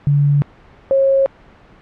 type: tone pair in turn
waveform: sine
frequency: 143.6 / 542.2 Hz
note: D3 / C#5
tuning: -39 / -38 cents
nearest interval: octave + major seventh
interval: 2301 cents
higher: second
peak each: -10 dBFS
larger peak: neither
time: 0.07-0.42 / 0.91-1.26 s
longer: neither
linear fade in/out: 0 ms
effects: pink hiss -45 dBFS RMS until 1.81 s + low-pass 2000 Hz 12 dB/octave

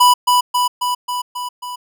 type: tone with echo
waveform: square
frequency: 987.8 Hz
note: B5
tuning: in tune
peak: -8 dBFS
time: 0-0.14 s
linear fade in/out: 10 ms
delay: 270 ms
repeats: 6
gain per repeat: -3 dB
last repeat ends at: 1.76 s
effects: none

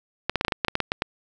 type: clicks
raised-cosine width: 0.3 ms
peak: -6 dBFS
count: 12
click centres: 0.296 / 0.357 / 0.411 / 0.449 / 0.482 / 0.522 / 0.648 / 0.683 / 0.754 / 0.803 / 0.919 / 1.021 s
effects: none

